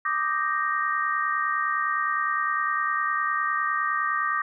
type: chord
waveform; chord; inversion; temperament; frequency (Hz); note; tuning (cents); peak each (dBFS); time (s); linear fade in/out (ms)
sine; Eb major seventh; third; equal; 1174.7 / 1244.5 / 1568 / 1864.7; D6 / Eb6 / G6 / Bb6; 0 / 0 / 0 / 0; -26 / -30 / -32 / -28; 0.05-4.42; 5
effects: none